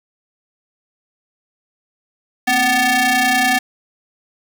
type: ring-modulated tone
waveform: sawtooth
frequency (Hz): 493.9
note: B4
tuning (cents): 0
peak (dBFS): -6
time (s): 2.47-3.59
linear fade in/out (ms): 10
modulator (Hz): 1250
effects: 8-bit